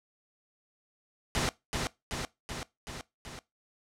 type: noise with echo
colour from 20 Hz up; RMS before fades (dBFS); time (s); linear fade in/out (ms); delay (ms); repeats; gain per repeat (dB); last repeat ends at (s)
pink; -29; 1.35-1.49; 0; 380; 5; -3; 3.39
effects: noise-tail reverb RT60 0.2 s tail -20 dB re dry + low-pass 8000 Hz 12 dB/octave